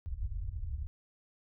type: low-pass noise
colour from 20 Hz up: pink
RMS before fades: -37 dBFS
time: 0.06-0.87 s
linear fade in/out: 0 ms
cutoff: 100 Hz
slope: 48 dB/octave
effects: none